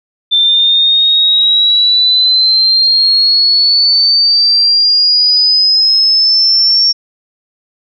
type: exponential sweep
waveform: sine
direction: up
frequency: 3551 to 5500 Hz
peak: -6 dBFS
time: 0.31-6.93 s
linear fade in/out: 20 ms
effects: none